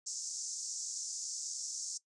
pink band-pass noise, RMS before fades -41 dBFS, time 0.06-1.98 s, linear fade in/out 10 ms, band 5500 to 7600 Hz, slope 48 dB/octave, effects noise-tail reverb RT60 0.1 s tail -19 dB re dry + resampled to 24000 Hz

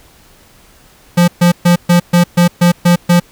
square tone bursts, 174.61 Hz, F3, in tune, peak -6 dBFS, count 9, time 1.17-3.2 s, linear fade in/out 10 ms, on 110 ms, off 130 ms, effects pink hiss -45 dBFS RMS until 3.31 s

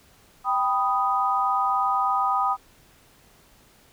sine chord, G augmented, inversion none, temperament equal, 784 / 987.8 / 1244.5 Hz, G5 / B5 / D#6, 0 / 0 / 0 cents, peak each -25 / -26 / -23 dBFS, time 0.44-2.57 s, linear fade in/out 50 ms, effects pink hiss -56 dBFS RMS until 3.92 s

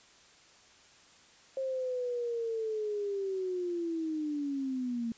sine linear sweep, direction down, 535 to 227.1 Hz, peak -31 dBFS, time 1.57-5.12 s, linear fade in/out 2 ms, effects white hiss -59 dBFS RMS until 5.17 s + resampled to 16000 Hz

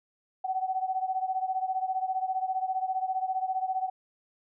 sine beating tone pair, 750 / 765 Hz, F#5 / G5, +23 / -42 cents, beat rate 15 Hz, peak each -29 / -32 dBFS, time 0.44-3.9 s, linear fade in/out 10 ms, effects none

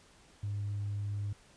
triangle tone with tanh clipping, 102.1 Hz, G#2, 29 cents flat, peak -33 dBFS, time 0.43-1.33 s, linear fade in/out 5 ms, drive 5 dB, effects pink hiss -61 dBFS RMS until 1.56 s + resampled to 22050 Hz

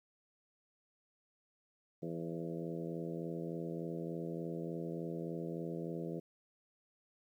harmonic tone with a mistuned harmonic, 83.4 Hz, E2, 21 cents sharp, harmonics 2 / 3 / 4 / 5 / 6 / 7 / 8, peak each -42 / -48 / -44 / -46 / -47 / -52 / -54 dBFS, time 2.02-6.2 s, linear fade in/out 10 ms, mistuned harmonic 7, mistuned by -32 cents, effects 12-bit

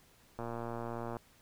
click train, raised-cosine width 1 ms, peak -26 dBFS, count 92, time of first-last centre 0.39-1.168 s, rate 117 Hz, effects pink hiss -64 dBFS RMS until 1.41 s

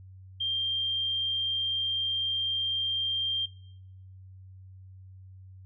sine tone, 3182 Hz, G7, 25 cents sharp, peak -27 dBFS, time 0.4-3.46 s, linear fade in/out 10 ms, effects noise-tail reverb RT60 0.8 s tail -20 dB re dry + added 94 Hz sine -46 dBFS peak until 5.65 s

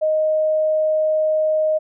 sine tone, 622.3 Hz, D#5, in tune, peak -15 dBFS, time 0.01-1.79 s, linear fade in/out 20 ms, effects none

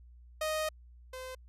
sawtooth tone pair in turn, 622.3 / 514.9 Hz, D#5 / C5, 0 / -28 cents, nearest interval minor third, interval 328 cents, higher first, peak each -27 / -37 dBFS, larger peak first, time 0.41-0.69 / 1.13-1.35 s, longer first, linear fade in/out 5 ms, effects added 60 Hz sine -52 dBFS peak until 1.48 s + resampled to 32000 Hz

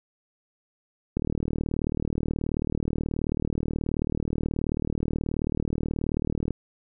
click train, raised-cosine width 3 ms, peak -14 dBFS, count 207, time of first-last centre 1.17-6.507 s, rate 38.6 Hz, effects none

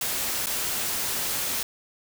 white noise with dropouts, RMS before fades -28 dBFS, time 0.01-1.63 s, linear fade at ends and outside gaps 2 ms, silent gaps 0.46-0.468 s, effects none

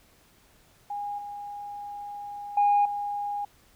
sine tone with level steps, 818 Hz, G#5, 26 cents flat, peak -30 / -35 / -17 / -28 dBFS, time 0.9-3.45 s, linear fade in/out 5 ms, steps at 1.18 / 2.57 / 2.85 s, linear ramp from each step 5 ms, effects tanh soft clip ceiling -15 dBFS + pink hiss -60 dBFS RMS until 3.75 s

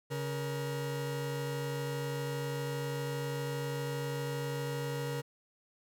40% pulse tone pair together, 140 / 472.5 Hz, C#3 / A#4, +18 / +23 cents, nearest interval octave + major sixth, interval 2105 cents, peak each -35 / -37 dBFS, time 0.1-5.22 s, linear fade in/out 20 ms, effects none

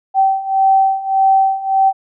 sine beating tone pair, 772 / 773.7 Hz, G5 / G5, -27 / -23 cents, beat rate 1.7 Hz, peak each -15 / -12 dBFS, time 0.14-1.93 s, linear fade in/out 50 ms, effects none

